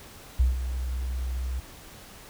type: tone with ADSR envelope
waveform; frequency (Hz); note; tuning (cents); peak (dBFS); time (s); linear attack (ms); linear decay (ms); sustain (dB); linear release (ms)
sine; 63.1; B1; +38; -16; 0.39-1.6; 11; 150; -11; 5
effects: pink hiss -47 dBFS RMS until 2.29 s